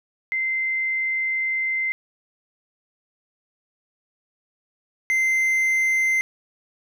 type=tone pair in turn; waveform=sine / triangle; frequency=2077 / 2077 Hz; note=C7 / C7; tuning=-13 / -13 cents; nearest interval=unison; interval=0 cents; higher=neither; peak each=-21 / -16 dBFS; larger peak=second; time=0.32-1.92 / 5.1-6.21 s; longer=first; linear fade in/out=0 ms; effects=none